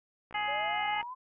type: click train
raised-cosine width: 0.5 ms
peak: -33 dBFS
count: 44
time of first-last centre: 0.31-1.028 s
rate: 59.9 Hz
type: harmonic tone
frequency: 418.5 Hz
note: G#4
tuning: 13 cents sharp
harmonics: 2 / 3 / 4 / 5 / 6 / 7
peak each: -32 / -40 / -41 / -35 / -45 / -40 dBFS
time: 0.34-1.02 s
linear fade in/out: 10 ms
type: exponential sweep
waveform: sine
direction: up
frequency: 552 to 1046.5 Hz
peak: -38 dBFS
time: 0.47-1.15 s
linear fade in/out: 20 ms
effects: none